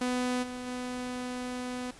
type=tone with level steps; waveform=sawtooth; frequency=249.6 Hz; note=B3; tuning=19 cents sharp; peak=-24 / -33 / -30 dBFS; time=0.01-1.91 s; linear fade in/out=5 ms; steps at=0.42 / 0.66 s; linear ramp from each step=20 ms; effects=pink hiss -52 dBFS RMS until 1.99 s + resampled to 24000 Hz